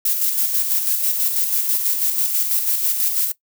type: noise with tremolo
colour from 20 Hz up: violet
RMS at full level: -18 dBFS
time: 0.05-3.32 s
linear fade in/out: 5 ms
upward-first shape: square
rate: 6.1 Hz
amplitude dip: 40%
effects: noise-tail reverb RT60 0.1 s tail -18 dB re dry